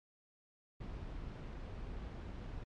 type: noise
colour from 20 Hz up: brown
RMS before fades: -45 dBFS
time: 0.8-2.64 s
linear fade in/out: 10 ms
effects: low-pass 4000 Hz 12 dB/octave + MP3 64 kbps